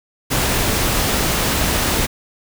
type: noise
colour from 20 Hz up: pink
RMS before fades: -18 dBFS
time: 0.3-2.07 s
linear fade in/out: 20 ms
effects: none